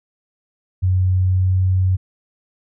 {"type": "tone with pitch glide", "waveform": "sine", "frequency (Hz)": [92.5, 93.14], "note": ["F#2", "F#2"], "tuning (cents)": [0, 12], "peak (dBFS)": -13, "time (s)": [0.82, 1.97], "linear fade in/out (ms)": 20, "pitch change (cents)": 12, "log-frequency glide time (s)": [1.2, 1.57], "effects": []}